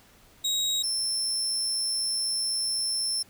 30% pulse tone pair in turn, 3802 / 5344 Hz, A#7 / E8, +33 / +23 cents, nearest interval tritone, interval 590 cents, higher second, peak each -22 dBFS, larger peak neither, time 0.44-0.83 / 0.83-3.23 s, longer second, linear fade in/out 10 ms, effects pink hiss -57 dBFS RMS until 3.29 s

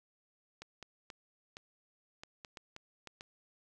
clicks, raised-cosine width 0.2 ms, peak -29 dBFS, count 10, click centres 0.62 / 0.827 / 1.102 / 1.569 / 2.235 / 2.448 / 2.572 / 2.764 / 3.073 / 3.209 s, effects none

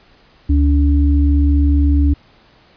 sine tone pair together, 72.1 / 286.8 Hz, D2 / D4, -31 / -41 cents, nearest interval 2 octaves, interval 2390 cents, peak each -10 / -17 dBFS, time 0.49-2.14 s, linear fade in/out 10 ms, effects pink hiss -50 dBFS RMS until 2.76 s + resampled to 11025 Hz

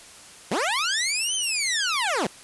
15% pulse linear two-way sweep, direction up then down, 150 to 3136 to 150 Hz, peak -16 dBFS, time 0.51-2.27 s, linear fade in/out 5 ms, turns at 1.35 s, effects white hiss -46 dBFS RMS until 2.43 s + resampled to 24000 Hz

